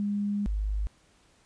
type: tone pair in turn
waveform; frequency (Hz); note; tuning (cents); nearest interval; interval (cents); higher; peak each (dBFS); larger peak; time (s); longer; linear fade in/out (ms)
sine; 204.1 / 51.38; G#3 / G#1; -30 / -18; 2 octaves; 2388; first; -26; neither; 0-0.46 / 0.46-0.87; first; 0
effects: pink hiss -63 dBFS RMS until 1.45 s + resampled to 22050 Hz